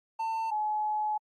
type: tone pair in turn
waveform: triangle / sine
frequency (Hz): 896 / 850.5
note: A5 / G#5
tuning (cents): +31 / +41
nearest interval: minor second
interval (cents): 90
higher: first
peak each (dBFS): -27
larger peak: neither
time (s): 0.19-0.51 / 0.51-1.18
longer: second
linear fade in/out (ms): 10
effects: AAC 48 kbps